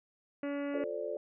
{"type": "harmonic tone", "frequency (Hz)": 284.5, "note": "C#4", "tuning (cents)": 45, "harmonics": [1, 2, 3, 4, 5, 6, 7, 8, 9, 10], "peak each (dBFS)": [-35, -38, -54, -51, -50, -54, -51, -57, -57, -60], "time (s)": [0.43, 0.84], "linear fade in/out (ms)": 2}
{"type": "chord", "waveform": "sine", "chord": "D minor seventh", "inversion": "first", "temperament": "just", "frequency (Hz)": [352.4, 440.5, 528.6, 587.3], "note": ["F4", "A4", "C5", "D5"], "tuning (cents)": [16, 2, 18, 0], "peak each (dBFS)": [-43, -39, -41, -38], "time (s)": [0.74, 1.17], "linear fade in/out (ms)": 2}
{"effects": []}